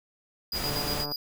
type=noise; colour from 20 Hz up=pink; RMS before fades=-33 dBFS; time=0.52-1.06 s; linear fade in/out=50 ms
type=tone with tremolo; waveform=square; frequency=4892 Hz; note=D#8; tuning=30 cents flat; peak=-30 dBFS; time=0.52-1.16 s; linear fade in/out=2 ms; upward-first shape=square; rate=8.4 Hz; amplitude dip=60%
type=click train; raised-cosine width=1 ms; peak=-23 dBFS; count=71; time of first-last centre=0.64-1.119 s; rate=146 Hz
effects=none